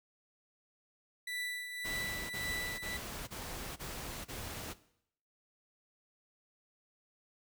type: tone with tremolo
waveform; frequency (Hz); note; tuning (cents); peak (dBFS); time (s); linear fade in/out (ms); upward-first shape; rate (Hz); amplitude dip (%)
30% pulse; 1975.5; B6; 0; -33; 1.27-2.97; 5; triangle; 1.8; 60
type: noise bursts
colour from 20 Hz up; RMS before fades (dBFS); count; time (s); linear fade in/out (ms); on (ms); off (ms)
pink; -43; 6; 1.84-4.74; 20; 460; 28
effects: noise-tail reverb RT60 0.7 s tail -17 dB re dry